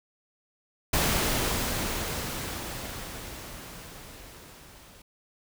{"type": "noise with level ramp", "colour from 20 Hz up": "pink", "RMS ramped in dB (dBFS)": [-24, -52], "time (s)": [0.93, 5.02], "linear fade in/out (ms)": 5, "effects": []}